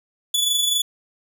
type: tone with amplitude modulation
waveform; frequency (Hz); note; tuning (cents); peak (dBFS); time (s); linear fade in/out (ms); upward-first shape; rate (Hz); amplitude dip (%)
sawtooth; 3442; A7; -39; -13; 0.34-0.82; 5; sine; 24.1; 45
effects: none